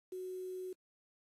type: tone with quantisation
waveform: sine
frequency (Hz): 370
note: F#4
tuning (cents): 0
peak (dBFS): -40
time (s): 0.12-0.73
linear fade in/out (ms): 5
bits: 10
effects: AAC 48 kbps